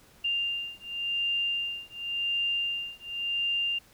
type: beating tone pair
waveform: sine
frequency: 2794 / 2794.91 Hz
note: F7 / F7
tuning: 0 / +1 cents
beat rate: 0.91 Hz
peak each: -31 dBFS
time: 0.24-3.79 s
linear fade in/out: 10 ms
effects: pink hiss -58 dBFS RMS until 3.93 s